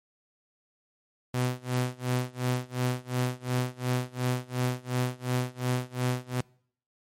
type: tone with tremolo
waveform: sawtooth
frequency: 125.5 Hz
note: B2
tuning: 28 cents sharp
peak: -20 dBFS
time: 1.34-6.41 s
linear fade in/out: 2 ms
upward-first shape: sine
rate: 2.8 Hz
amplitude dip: 95%
effects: noise-tail reverb RT60 0.6 s tail -26 dB re dry + MP3 64 kbps